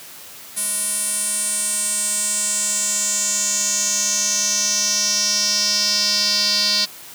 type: tone with band-pass filter sweep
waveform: square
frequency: 207.7 Hz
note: G#3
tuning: in tune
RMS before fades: -20 dBFS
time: 0.56-6.86 s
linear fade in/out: 20 ms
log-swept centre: 10000 to 4600 Hz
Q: 6.1
effects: white hiss -39 dBFS RMS until 7.14 s + high-pass 100 Hz 12 dB/octave